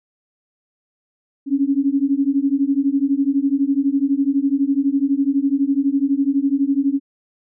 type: beating tone pair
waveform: sine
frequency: 271.3 / 283.3 Hz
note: C#4 / C#4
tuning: -37 / +38 cents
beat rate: 12 Hz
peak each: -18 dBFS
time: 1.46-7 s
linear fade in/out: 50 ms
effects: none